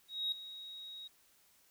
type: tone with ADSR envelope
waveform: sine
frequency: 3789 Hz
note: A#7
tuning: 27 cents sharp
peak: -30 dBFS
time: 0.08-1.08 s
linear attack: 240 ms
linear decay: 3 ms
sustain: -15 dB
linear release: 11 ms
effects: tanh soft clip ceiling -28 dBFS + white hiss -68 dBFS RMS until 1.7 s